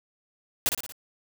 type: noise with echo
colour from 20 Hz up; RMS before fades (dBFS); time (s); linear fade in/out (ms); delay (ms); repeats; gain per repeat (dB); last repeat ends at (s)
white; -23; 0.66-0.69; 0; 58; 4; -5; 0.922
effects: none